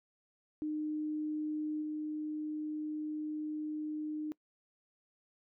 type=tone with level steps; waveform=sine; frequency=305.2 Hz; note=D#4; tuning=33 cents flat; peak=-33 / -35 dBFS; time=0.62-4.32 s; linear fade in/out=0 ms; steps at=1.81 s; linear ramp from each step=20 ms; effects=noise-tail reverb RT60 0.1 s tail -23 dB re dry